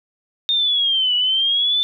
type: linear two-way sweep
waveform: sine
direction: down then up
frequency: 3674 to 2930 to 3549 Hz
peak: -15 dBFS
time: 0.49-1.83 s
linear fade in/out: 0 ms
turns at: 1.15 s
effects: none